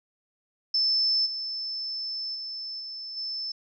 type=tone with level steps; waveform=sine; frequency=5274 Hz; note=E8; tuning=in tune; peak=-21 / -30 / -33 / -35 / -30 dBFS; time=0.74-3.52 s; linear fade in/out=5 ms; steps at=1.25 / 2.34 / 2.79 / 3.16 s; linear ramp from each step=20 ms; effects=none